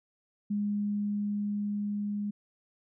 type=tone with level ramp; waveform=sine; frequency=205.8 Hz; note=G#3; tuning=16 cents flat; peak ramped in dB=-27 to -30 dBFS; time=0.5-2.31 s; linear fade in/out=10 ms; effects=none